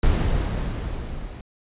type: noise with level ramp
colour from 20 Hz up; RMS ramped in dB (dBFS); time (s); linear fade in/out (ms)
brown; -18 to -35; 0.03-1.41; 2
effects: resampled to 8000 Hz